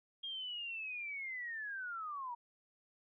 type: linear sweep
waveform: sine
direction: down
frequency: 3250 to 932.3 Hz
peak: -40 dBFS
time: 0.23-2.35 s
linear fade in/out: 10 ms
effects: none